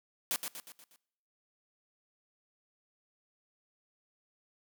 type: noise with echo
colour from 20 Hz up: white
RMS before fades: -32 dBFS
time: 0.31-0.36 s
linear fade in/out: 0 ms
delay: 120 ms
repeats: 5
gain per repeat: -6 dB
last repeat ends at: 0.96 s
effects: noise-tail reverb RT60 0.8 s tail -23 dB re dry + high-pass 200 Hz 12 dB/octave